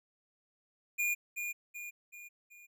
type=tone with echo; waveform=square; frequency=2426 Hz; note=D#7; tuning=44 cents flat; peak=-30 dBFS; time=0.98-1.15 s; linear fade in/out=20 ms; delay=380 ms; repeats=4; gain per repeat=-6 dB; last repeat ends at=2.67 s; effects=none